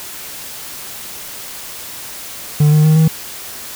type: tone with pitch steps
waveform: triangle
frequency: 149.6 / 152.74 / 155.95 / 159.23 Hz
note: D3 / D#3 / D#3 / D#3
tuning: +32 / -32 / +4 / +40 cents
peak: -5 dBFS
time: 2.6-3.08 s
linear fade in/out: 5 ms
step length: 120 ms
effects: white hiss -30 dBFS RMS until 3.75 s